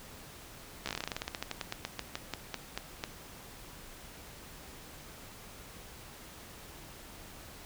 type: slowing click train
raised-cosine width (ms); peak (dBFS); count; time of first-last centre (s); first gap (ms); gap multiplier
0.2; -17; 26; 0.86-3.039; 14; 1.13
effects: pink hiss -50 dBFS RMS until 7.65 s